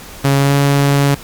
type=tone with pitch glide; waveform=sawtooth; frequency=138.59 to 140.93 Hz; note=C#3 to C#3; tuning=0 to +29 cents; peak=-6 dBFS; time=0.24-1.15 s; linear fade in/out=10 ms; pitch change=+29 cents; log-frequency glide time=0.37-0.55 s; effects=pink hiss -34 dBFS RMS until 1.23 s + Opus 48 kbps